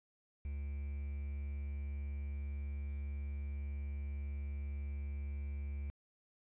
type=tone with quantisation; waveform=triangle; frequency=70.9 Hz; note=C#2; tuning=40 cents sharp; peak=-36 dBFS; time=0.45-5.9 s; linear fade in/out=0 ms; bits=10; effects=resampled to 8000 Hz